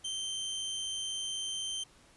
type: tone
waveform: sawtooth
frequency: 3122 Hz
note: G7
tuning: 8 cents flat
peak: -31 dBFS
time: 0.04-1.84 s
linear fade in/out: 10 ms
effects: pink hiss -61 dBFS RMS until 2.16 s + resampled to 24000 Hz